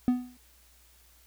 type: tone with exponential decay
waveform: triangle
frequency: 248.6 Hz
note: B3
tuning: 12 cents sharp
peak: -16 dBFS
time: 0.08-0.37 s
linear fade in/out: 0 ms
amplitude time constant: 63 ms
effects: added 60 Hz sine -61 dBFS peak until 1.26 s + white hiss -61 dBFS RMS until 1.26 s